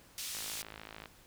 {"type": "band-pass noise", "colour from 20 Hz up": "pink", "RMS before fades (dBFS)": -41, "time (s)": [0.18, 0.62], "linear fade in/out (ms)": 0, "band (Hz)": [3400, 14000], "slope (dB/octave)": 12}
{"type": "click train", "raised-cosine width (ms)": 0.3, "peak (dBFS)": -29, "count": 39, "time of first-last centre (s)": [0.35, 1.058], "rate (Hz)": 53.7}
{"effects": ["pink hiss -60 dBFS RMS until 1.26 s"]}